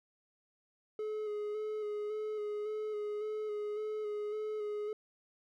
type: tone with vibrato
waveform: triangle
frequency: 423.5 Hz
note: G#4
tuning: 34 cents sharp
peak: -33 dBFS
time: 0.99-4.93 s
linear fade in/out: 2 ms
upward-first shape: square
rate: 1.8 Hz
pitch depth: 21 cents each way
effects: none